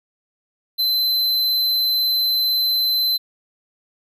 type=tone; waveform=square; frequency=4061 Hz; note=B7; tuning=48 cents sharp; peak=-17 dBFS; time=0.78-3.18 s; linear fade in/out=20 ms; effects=none